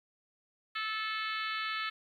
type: harmonic tone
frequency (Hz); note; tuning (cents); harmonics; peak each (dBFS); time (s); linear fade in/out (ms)
436.2; A4; -15; 3 / 4 / 5 / 6 / 7 / 8 / 9 / 10; -37 / -39 / -41 / -43 / -44 / -45 / -46 / -47; 0.75-1.9; 10
effects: 11-bit